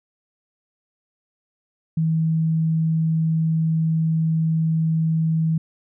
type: tone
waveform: sine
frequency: 160.9 Hz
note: E3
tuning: 42 cents flat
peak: -17 dBFS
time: 1.97-5.58 s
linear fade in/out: 5 ms
effects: none